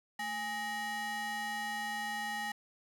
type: ring-modulated tone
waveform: square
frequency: 523.3 Hz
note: C5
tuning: in tune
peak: -33 dBFS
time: 0.19-2.52 s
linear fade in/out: 5 ms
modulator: 1350 Hz
effects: none